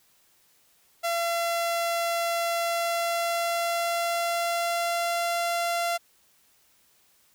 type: tone with pitch glide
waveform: sawtooth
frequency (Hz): 680 to 686.7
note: F5 to F5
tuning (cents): -46 to -29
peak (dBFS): -21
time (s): 1.03-5.98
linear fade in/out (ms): 20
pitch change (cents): +17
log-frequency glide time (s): 2.62-5.34
effects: white hiss -63 dBFS RMS until 7.34 s